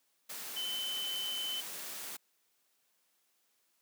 sine tone in noise, 3051 Hz, G7, 48 cents flat, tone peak -35 dBFS, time 0.56-1.61 s, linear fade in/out 10 ms, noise white, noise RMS -43 dBFS, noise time 0.29-2.17 s, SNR +5 dB, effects white hiss -75 dBFS RMS until 3.81 s + high-pass 200 Hz 12 dB/octave

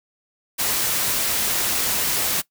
white noise, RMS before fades -22 dBFS, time 0.58-2.42 s, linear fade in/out 20 ms, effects noise-tail reverb RT60 0.1 s tail -19 dB re dry

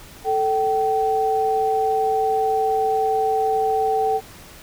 sine tone pair together, 440.2 / 770 Hz, A4 / G5, +1 / -31 cents, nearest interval minor seventh, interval 968 cents, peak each -21 / -19 dBFS, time 0.24-4.21 s, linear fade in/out 50 ms, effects pink hiss -43 dBFS RMS until 4.62 s

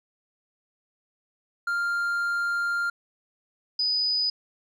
triangle / sine tone pair in turn, 1397 / 4978 Hz, F6 / D#8, 0 / 0 cents, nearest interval octave + minor seventh, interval 2200 cents, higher second, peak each -22 dBFS, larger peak neither, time 1.67-2.9 / 3.79-4.3 s, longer first, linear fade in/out 5 ms, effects none

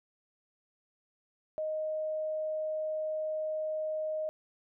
sine tone, 622.3 Hz, D#5, in tune, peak -31 dBFS, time 1.58-4.29 s, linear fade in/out 0 ms, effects none

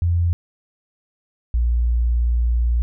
sine tone pair in turn, 85.9 / 59.07 Hz, F2 / A#1, -28 / +24 cents, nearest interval tritone, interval 648 cents, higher first, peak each -15 dBFS, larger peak neither, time 0.02-0.33 / 1.54-2.82 s, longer second, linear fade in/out 0 ms, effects none

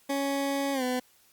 20% pulse tone with pitch glide, 277.8 to 251.8 Hz, C#4 to B3, +4 to +34 cents, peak -22 dBFS, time 0.09-1 s, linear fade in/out 10 ms, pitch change -170 cents, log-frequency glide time 0.73-0.83 s, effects white hiss -62 dBFS RMS until 1.32 s + Opus 48 kbps

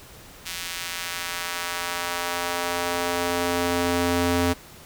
square tone with high-pass filter sweep, 87.31 Hz, F2, in tune, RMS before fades -26 dBFS, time 0.45-4.54 s, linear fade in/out 20 ms, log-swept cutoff 2700 to 180 Hz, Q 0.78, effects pink hiss -46 dBFS RMS until 4.85 s

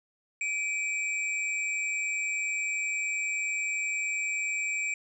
sine tone cluster, 2331 / 2523 / 7460 Hz, D7 / D#7 / A#8, -14 / +23 / 0 cents, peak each -29 / -38 / -37 dBFS, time 0.41-4.94 s, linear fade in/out 2 ms, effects none

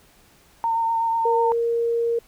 sine tone with vibrato, 913 Hz, A#5, 36 cents flat, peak -19 dBFS, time 0.64-1.52 s, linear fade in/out 0 ms, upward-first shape sine, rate 8.1 Hz, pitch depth 16 cents each way
sine tone, 466.2 Hz, A#4, in tune, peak -19 dBFS, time 1.25-2.19 s, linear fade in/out 5 ms
effects pink hiss -55 dBFS RMS until 2.27 s

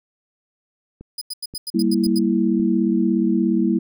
click train, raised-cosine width 3 ms, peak -25 dBFS, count 4, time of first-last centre 1.01-2.597 s, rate 1.89 Hz
sawtooth tone bursts, 4978 Hz, D#8, in tune, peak -23 dBFS, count 9, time 1.18-2.19 s, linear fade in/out 5 ms, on 34 ms, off 88 ms
sine chord, E diminished, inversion first, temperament equal, 196 / 233.1 / 329.6 Hz, G3 / Bb3 / E4, 0 / 0 / 0 cents, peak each -20 dBFS, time 1.74-3.79 s, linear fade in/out 10 ms
effects none

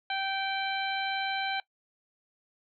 harmonic tone with a mistuned harmonic, 778 Hz, G5, 13 cents flat, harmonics 1 / 2 / 3 / 4 / 5, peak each -32 / -35 / -37 / -38 / -39 dBFS, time 0.1-1.6 s, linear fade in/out 2 ms, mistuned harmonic 5, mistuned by +48 cents, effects noise-tail reverb RT60 0.1 s tail -21 dB re dry

